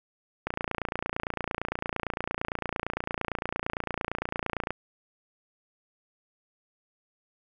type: click train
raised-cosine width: 0.5 ms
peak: -14 dBFS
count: 123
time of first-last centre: 0.47-4.706 s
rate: 28.8 Hz
effects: none